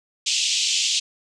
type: band-pass noise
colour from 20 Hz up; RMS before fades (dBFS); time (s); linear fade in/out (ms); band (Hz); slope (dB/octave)
pink; -22; 0.26-1; 10; 2700 to 7600; 48
effects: none